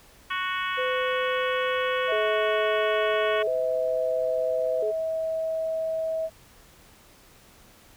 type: harmonic tone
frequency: 370 Hz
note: F#4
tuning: in tune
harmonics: 3 / 4 / 5 / 6 / 7 / 8 / 9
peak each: -30 / -32 / -34 / -36 / -37 / -38 / -39 dBFS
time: 0.3-3.43 s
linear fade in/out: 10 ms
type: tone with vibrato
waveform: sine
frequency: 466.2 Hz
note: A#4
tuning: in tune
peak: -26 dBFS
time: 0.77-4.92 s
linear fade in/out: 20 ms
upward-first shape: square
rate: 0.37 Hz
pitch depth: 150 cents each way
type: tone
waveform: sine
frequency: 644 Hz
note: E5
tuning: 41 cents flat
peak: -25 dBFS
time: 2.07-6.3 s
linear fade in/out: 50 ms
effects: pink hiss -54 dBFS RMS until 7.96 s